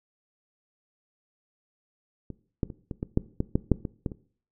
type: clicks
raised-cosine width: 3 ms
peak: -24 / -12 / -25 / -20 / -17 / -8 / -12 / -9 / -6 / -18 / -15 / -25 dBFS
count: 12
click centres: 2.303 / 2.632 / 2.702 / 2.912 / 3.029 / 3.174 / 3.404 / 3.555 / 3.717 / 3.852 / 4.062 / 4.118 s
effects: noise-tail reverb RT60 0.5 s tail -19 dB re dry